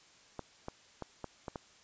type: clicks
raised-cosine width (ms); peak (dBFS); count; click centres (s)
1; -25; 6; 0.393 / 0.684 / 1.023 / 1.243 / 1.482 / 1.558
effects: white hiss -61 dBFS RMS until 1.83 s + resampled to 16000 Hz